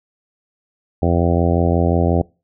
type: harmonic tone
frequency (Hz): 85.6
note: F2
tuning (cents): -34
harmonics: 1 / 2 / 3 / 4 / 5 / 6 / 7 / 8 / 9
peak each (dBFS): -17 / -20 / -22 / -23 / -24 / -25 / -25 / -26 / -27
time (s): 1.02-2.22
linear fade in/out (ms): 5
effects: noise-tail reverb RT60 0.3 s tail -24 dB re dry